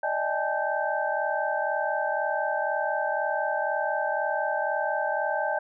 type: tone cluster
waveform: sine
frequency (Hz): 591 / 633 / 804 / 868 / 1557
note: D5 / D#5 / G5 / A5 / G6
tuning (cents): +11 / +30 / +44 / -24 / -12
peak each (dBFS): -31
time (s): 0.03-5.59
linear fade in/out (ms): 5
effects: none